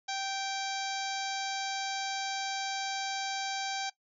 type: harmonic tone with a mistuned harmonic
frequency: 780 Hz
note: G5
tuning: 9 cents flat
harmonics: 1 / 2 / 3 / 4 / 5 / 6 / 7 / 8 / 9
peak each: -35 / -41 / -43 / -42 / -42 / -44 / -46 / -45 / -50 dBFS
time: 0.08-3.9 s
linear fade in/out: 10 ms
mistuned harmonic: 4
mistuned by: +47 cents
effects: noise-tail reverb RT60 0.1 s tail -18 dB re dry

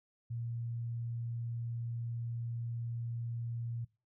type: tone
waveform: sine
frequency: 117.3 Hz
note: A#2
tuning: 11 cents sharp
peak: -36 dBFS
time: 0.3-3.85 s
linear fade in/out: 10 ms
effects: noise-tail reverb RT60 0.3 s tail -21 dB re dry

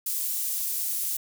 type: high-pass noise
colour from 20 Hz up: pink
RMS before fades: -29 dBFS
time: 0.06-1.17 s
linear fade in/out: 5 ms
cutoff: 11000 Hz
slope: 12 dB/octave
effects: none

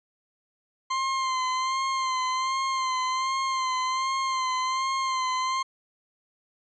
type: tone with vibrato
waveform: 40% pulse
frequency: 1046.5 Hz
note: C6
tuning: in tune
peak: -24 dBFS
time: 0.9-5.63 s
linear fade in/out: 10 ms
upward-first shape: sine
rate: 1.3 Hz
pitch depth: 37 cents each way
effects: resampled to 16000 Hz

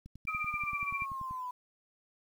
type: click train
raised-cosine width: 5 ms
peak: -35 dBFS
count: 14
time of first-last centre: 0.06-1.31 s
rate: 10.4 Hz
type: tone with tremolo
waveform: sine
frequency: 2361 Hz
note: D7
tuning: 9 cents sharp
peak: -30 dBFS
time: 0.27-1.06 s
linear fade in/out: 5 ms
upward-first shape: triangle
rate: 15 Hz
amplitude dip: 95%
type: linear sweep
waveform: sine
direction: down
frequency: 1272 to 987.8 Hz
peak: -36 dBFS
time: 0.28-1.51 s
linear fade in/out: 5 ms
effects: 10-bit

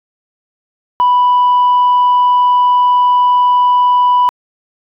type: tone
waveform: sine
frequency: 987.8 Hz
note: B5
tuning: in tune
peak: -5 dBFS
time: 1-4.29 s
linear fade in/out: 0 ms
effects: tanh soft clip ceiling -5 dBFS

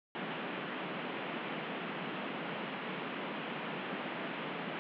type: band-pass noise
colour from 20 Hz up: pink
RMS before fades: -40 dBFS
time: 0.15-4.79 s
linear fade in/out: 0 ms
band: 160 to 3200 Hz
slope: 48 dB/octave
effects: none

